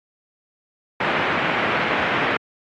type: low-pass noise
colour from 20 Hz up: white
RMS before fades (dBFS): -22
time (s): 1-2.37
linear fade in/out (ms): 5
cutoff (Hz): 2300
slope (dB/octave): 24
effects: high-pass 150 Hz 12 dB/octave + AAC 32 kbps